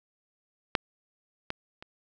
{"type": "clicks", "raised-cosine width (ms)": 0.3, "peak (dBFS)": [-6, -15, -27], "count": 3, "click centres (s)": [0.752, 1.504, 1.825], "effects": []}